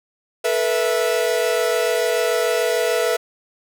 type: chord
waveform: 45% pulse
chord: A suspended second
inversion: none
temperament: equal with one note detuned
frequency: 440 / 486.8 / 659.3 Hz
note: A4 / B4 / E5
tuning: 0 / -25 / 0 cents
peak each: -23 / -21 / -22 dBFS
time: 0.44-3.17 s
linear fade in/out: 10 ms
effects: none